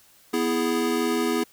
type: chord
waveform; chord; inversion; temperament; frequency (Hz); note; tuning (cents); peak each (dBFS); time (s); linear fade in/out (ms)
square; E major; second; equal; 246.9 / 329.6 / 415.3; B3 / E4 / G#4; 0 / 0 / 0; -27; 0.33-1.44; 10
effects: white hiss -56 dBFS RMS until 1.52 s